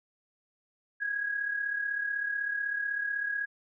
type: tone pair together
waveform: sine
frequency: 1620 / 1656 Hz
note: G#6 / G#6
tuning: -43 / -5 cents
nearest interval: unison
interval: 38 cents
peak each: -37 / -30 dBFS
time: 1-3.46 s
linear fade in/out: 20 ms
effects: none